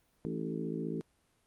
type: harmonic tone with a mistuned harmonic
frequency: 55 Hz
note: A1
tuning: in tune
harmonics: 3 / 4 / 5 / 6 / 7 / 8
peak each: -39 / -40 / -41 / -42 / -42 / -43 dBFS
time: 0.25-1.01 s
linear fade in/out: 0 ms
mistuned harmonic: 6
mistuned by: -33 cents
effects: pink hiss -72 dBFS RMS until 1.46 s + Opus 32 kbps